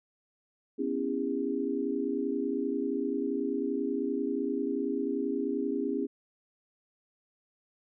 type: chord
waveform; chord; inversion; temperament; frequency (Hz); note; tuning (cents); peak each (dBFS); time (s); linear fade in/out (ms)
sine; C# minor seventh; third; equal with one note detuned; 246.9 / 277.2 / 329.6 / 404.9; B3 / C#4 / E4 / G#4; 0 / 0 / 0 / -44; -35 / -32 / -36 / -33; 0.78-6.07; 20
effects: none